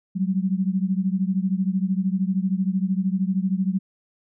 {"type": "beating tone pair", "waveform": "sine", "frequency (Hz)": [185, 198], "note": ["F#3", "G3"], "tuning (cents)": [0, 18], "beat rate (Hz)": 13, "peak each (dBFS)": [-22, -24], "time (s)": [0.15, 3.79], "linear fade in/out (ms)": 20, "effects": []}